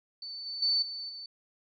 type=tone with level steps; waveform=sine; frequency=4513 Hz; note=C#8; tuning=30 cents sharp; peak=-38 / -35 / -24 / -36 / -40 dBFS; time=0.22-1.26 s; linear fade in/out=2 ms; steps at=0.46 / 0.62 / 0.82 / 1.09 s; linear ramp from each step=5 ms; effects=none